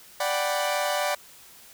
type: chord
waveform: sawtooth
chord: G major seventh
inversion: second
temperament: equal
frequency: 587.3 / 740 / 784 / 987.8 Hz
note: D5 / F#5 / G5 / B5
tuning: 0 / 0 / 0 / 0 cents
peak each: -23 / -26 / -29 / -29 dBFS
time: 0.2-1.15 s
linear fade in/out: 5 ms
effects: white hiss -50 dBFS RMS until 1.73 s